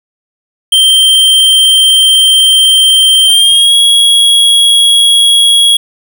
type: tone with pitch glide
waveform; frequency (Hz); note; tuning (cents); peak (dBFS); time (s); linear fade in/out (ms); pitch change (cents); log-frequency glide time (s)
square; 3142 to 3319; G7 to G#7; +3 to -2; -4; 0.72-5.77; 5; +95; 3.26-3.75
effects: none